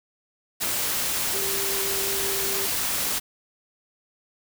sine tone in noise, 392.5 Hz, G4, 2 cents sharp, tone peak -32 dBFS, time 1.33-2.67 s, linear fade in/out 20 ms, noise white, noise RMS -26 dBFS, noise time 0.6-3.2 s, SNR -9 dB, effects none

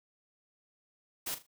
white noise with echo, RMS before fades -36 dBFS, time 1.26-1.35 s, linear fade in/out 10 ms, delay 39 ms, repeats 3, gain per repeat -11 dB, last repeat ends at 1.467 s, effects none

